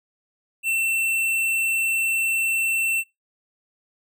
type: tone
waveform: square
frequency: 2690 Hz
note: E7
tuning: 34 cents sharp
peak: -21 dBFS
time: 0.63-3.04 s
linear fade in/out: 50 ms
effects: noise-tail reverb RT60 0.2 s tail -24 dB re dry